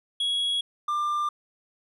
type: tone pair in turn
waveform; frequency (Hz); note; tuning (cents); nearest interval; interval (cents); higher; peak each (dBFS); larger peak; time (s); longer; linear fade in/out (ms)
triangle; 3331 / 1192.1; G#7 / D6; +4 / +26; octave + tritone; 1778; first; -22; neither; 0.2-0.61 / 0.88-1.29; neither; 5
effects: resampled to 32000 Hz